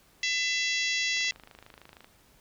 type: harmonic tone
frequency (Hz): 670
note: E5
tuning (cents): +28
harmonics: 3 / 4 / 5 / 6 / 7 / 8 / 9 / 10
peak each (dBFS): -30 / -32 / -34 / -36 / -37 / -38 / -39 / -40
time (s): 0.23-1.31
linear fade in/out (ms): 2
type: click train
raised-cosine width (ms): 0.3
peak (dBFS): -32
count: 24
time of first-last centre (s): 1.17-2.045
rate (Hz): 26.3
effects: pink hiss -61 dBFS RMS until 2.4 s